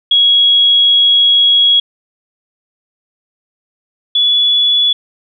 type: tone pair in turn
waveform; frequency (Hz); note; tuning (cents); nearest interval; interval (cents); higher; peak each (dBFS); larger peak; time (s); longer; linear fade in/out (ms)
sine; 3322 / 3419; G#7 / G#7; 0 / +50; unison; 50; second; -6 / -8; first; 0.11-1.8 / 4.15-4.93; first; 5
effects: none